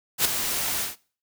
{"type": "noise with ADSR envelope", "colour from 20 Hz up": "white", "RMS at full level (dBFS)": -18, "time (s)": [0.18, 0.96], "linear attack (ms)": 69, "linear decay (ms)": 8, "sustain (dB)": -9, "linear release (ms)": 150, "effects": ["noise-tail reverb RT60 0.4 s tail -21 dB re dry"]}